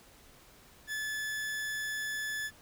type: tone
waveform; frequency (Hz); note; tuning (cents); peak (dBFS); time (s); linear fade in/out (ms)
40% pulse; 1729; A6; -31; -33; 0.87-2.51; 50
effects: pink hiss -58 dBFS RMS until 2.61 s